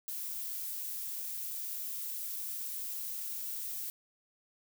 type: noise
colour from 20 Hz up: violet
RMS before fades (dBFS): -39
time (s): 0.08-3.9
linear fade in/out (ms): 0
effects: none